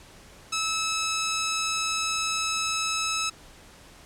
10% pulse tone, 1301 Hz, E6, 23 cents flat, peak -17 dBFS, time 0.52-3.3 s, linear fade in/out 10 ms, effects pink hiss -50 dBFS RMS until 4.05 s + low-pass 10000 Hz 12 dB/octave

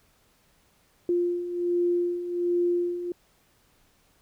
sine beating tone pair, 349.2 / 350.5 Hz, F4 / F4, 0 / +6 cents, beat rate 1.3 Hz, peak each -30 / -24 dBFS, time 1.09-3.12 s, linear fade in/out 2 ms, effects pink hiss -64 dBFS RMS until 4.21 s

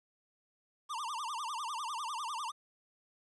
square tone with vibrato, 1046.5 Hz, C6, in tune, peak -37 dBFS, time 0.89-2.52 s, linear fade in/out 20 ms, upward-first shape sine, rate 10 Hz, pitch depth 280 cents each way, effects resampled to 24000 Hz + 11-bit

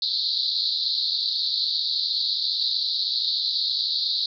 pink band-pass noise, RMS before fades -25 dBFS, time 0.02-4.26 s, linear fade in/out 2 ms, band 3800 to 4600 Hz, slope 96 dB/octave, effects none

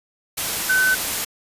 sine tone in noise, 1518 Hz, F#6, 44 cents sharp, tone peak -15 dBFS, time 0.69-0.95 s, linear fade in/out 10 ms, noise white, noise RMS -24 dBFS, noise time 0.37-1.25 s, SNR +6 dB, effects resampled to 32000 Hz

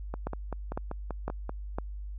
two click trains, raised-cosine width 1 ms, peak -18 / -21 dBFS, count 4 / 8, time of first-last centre 0.27-1.785 / 0.14-1.494 s, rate 1.98 / 5.17 Hz, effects added 50 Hz sine -36 dBFS peak until 2.18 s

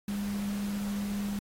sine tone in noise, 202.8 Hz, G#3, 41 cents flat, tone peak -30 dBFS, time 0.08-1.39 s, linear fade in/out 2 ms, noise pink, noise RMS -44 dBFS, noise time 0.08-1.39 s, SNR +11 dB, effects AAC 48 kbps

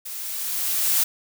blue noise with level ramp, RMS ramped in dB -34 to -19 dBFS, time 0.05-1.04 s, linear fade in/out 10 ms, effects none

